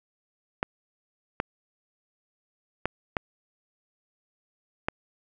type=clicks; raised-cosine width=0.5 ms; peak=-10 dBFS; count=5; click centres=0.629 / 1.401 / 2.856 / 3.168 / 4.885 s; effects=none